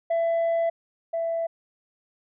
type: tone pair in turn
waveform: sine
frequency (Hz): 668 / 664.7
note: E5 / E5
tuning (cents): +23 / +14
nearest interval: unison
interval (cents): 9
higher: first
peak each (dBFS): -18 / -23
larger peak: first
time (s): 0.1-0.7 / 1.13-1.47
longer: first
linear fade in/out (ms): 10
effects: tanh soft clip ceiling -20 dBFS

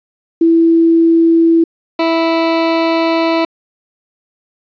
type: tone pair in turn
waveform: sine / 20% pulse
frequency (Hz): 330.9 / 329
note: E4 / E4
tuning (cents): +7 / -3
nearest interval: unison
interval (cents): 10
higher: first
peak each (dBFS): -6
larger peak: neither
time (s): 0.41-1.64 / 1.99-3.45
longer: second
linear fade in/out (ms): 5
effects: resampled to 11025 Hz + 8-bit

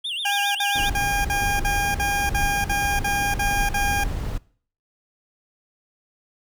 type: tone with vibrato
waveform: triangle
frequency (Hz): 3166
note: G7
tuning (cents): +17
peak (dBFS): -24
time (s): 0.04-0.89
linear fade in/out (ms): 10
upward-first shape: sine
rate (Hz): 7.4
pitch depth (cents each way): 250
type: tone bursts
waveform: 20% pulse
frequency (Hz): 808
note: G#5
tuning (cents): -48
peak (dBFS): -16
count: 11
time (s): 0.25-4.04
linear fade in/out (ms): 5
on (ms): 300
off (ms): 49
type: noise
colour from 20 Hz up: brown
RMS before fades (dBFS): -27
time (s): 0.75-4.38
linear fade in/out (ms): 5
effects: noise-tail reverb RT60 0.5 s tail -22 dB re dry

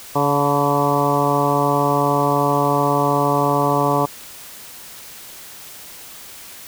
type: harmonic tone with a mistuned harmonic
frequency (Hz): 142.8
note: D3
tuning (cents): -48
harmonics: 1 / 2 / 3 / 4 / 5 / 6 / 7 / 8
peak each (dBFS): -23 / -23 / -23 / -23 / -23 / -23 / -23 / -23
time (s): 0.15-4.06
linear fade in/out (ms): 10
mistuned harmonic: 6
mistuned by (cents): +47
effects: white hiss -38 dBFS RMS until 6.67 s

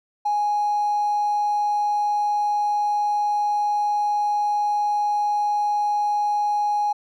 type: tone with hard clipping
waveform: triangle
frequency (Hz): 830.6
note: G#5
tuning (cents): 0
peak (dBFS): -19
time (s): 0.25-6.93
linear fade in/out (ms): 10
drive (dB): 3
effects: none

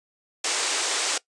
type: band-pass noise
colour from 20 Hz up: white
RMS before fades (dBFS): -26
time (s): 0.44-1.18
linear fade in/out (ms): 5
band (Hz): 310 to 8600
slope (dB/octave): 48
effects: noise-tail reverb RT60 0.1 s tail -20 dB re dry + resampled to 24000 Hz

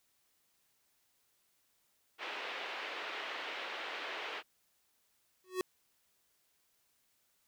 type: band-pass noise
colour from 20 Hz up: white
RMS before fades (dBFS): -42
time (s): 2.18-4.43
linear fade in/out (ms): 50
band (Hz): 360 to 3100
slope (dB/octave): 24
type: tone with exponential growth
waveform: square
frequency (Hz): 370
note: F#4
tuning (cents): 0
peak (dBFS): -29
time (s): 5.44-5.61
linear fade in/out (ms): 1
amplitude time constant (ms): 35
effects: white hiss -75 dBFS RMS until 7.47 s

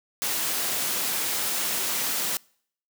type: noise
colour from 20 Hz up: white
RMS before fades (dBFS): -27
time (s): 0.22-2.37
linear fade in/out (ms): 0
effects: noise-tail reverb RT60 0.6 s tail -26 dB re dry + high-pass 150 Hz 12 dB/octave

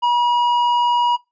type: tone with hard clipping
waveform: sine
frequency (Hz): 963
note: B5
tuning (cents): -44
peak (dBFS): -15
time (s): 0.02-1.17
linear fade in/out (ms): 20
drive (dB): 6
effects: noise-tail reverb RT60 0.2 s tail -21 dB re dry + resampled to 16000 Hz

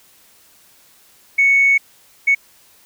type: tone bursts at uneven times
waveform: sine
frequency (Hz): 2217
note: C#7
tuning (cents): 0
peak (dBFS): -9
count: 2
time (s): 1.38-1.78 / 2.27-2.35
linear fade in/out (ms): 10
effects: tanh soft clip ceiling -5 dBFS + white hiss -51 dBFS RMS until 2.85 s

